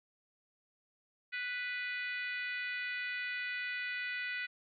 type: harmonic tone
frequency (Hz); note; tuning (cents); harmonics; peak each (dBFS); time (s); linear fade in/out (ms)
493.9; B4; 0; 3 / 4 / 5 / 6 / 7 / 8 / 9; -41 / -39 / -42 / -51 / -53 / -53 / -56; 1.32-4.47; 20
effects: none